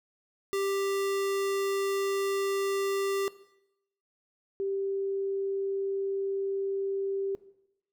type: tone pair in turn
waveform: square / sine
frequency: 393.7 / 391.8 Hz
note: G4 / G4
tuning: +8 / -1 cents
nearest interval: unison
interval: 9 cents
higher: first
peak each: -28 dBFS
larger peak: neither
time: 0.53-3.28 / 4.6-7.35 s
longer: neither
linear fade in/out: 0 ms
effects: noise-tail reverb RT60 0.8 s tail -17 dB re dry